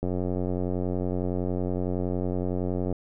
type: click train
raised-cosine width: 2 ms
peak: -16 dBFS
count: 264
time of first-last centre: 0.03-2.926 s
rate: 90.8 Hz
effects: none